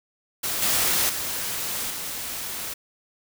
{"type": "noise with level steps", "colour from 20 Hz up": "white", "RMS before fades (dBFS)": [-27, -22, -29, -32], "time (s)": [0.43, 2.74], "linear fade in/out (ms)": 10, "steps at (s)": [0.62, 1.09, 1.9], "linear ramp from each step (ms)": 5, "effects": []}